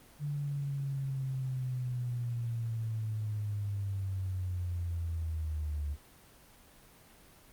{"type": "linear sweep", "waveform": "sine", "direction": "down", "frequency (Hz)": [146.83, 71.7], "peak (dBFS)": -32, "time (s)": [0.19, 5.97], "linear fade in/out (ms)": 50, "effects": ["pink hiss -58 dBFS RMS until 7.52 s", "Opus 24 kbps"]}